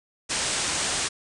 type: low-pass noise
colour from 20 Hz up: white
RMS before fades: -27 dBFS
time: 0.29-1.09 s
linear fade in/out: 20 ms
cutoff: 9300 Hz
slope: 96 dB/octave
effects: none